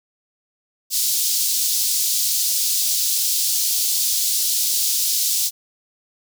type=high-pass noise; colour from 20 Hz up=pink; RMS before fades=-20 dBFS; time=0.9-5.51 s; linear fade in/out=50 ms; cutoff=4300 Hz; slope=24 dB/octave; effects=none